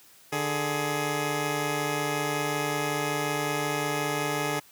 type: tone pair together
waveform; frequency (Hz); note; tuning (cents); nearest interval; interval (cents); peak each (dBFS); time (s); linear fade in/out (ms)
10% pulse; 148.21 / 419.2; D3 / G#4; +16 / +16; octave + tritone; 1800; -21; 0.32-4.6; 10
effects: white hiss -55 dBFS RMS until 4.71 s + high-pass 80 Hz 12 dB/octave